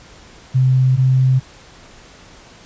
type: tone pair in turn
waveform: sine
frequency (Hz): 129.7 / 130.23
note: C3 / C3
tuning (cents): -15 / -8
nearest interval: unison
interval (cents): 7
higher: second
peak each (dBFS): -10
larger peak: neither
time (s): 0.54-0.97 / 0.97-1.4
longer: neither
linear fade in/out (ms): 20
effects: pink hiss -43 dBFS RMS until 2.65 s + resampled to 16000 Hz